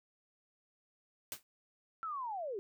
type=noise with exponential decay; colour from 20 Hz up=white; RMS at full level=-37 dBFS; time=1.32-1.43 s; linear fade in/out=1 ms; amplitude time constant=22 ms
type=linear sweep; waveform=sine; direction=down; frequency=1357 to 370 Hz; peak=-37 dBFS; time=2.03-2.59 s; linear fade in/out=0 ms
effects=none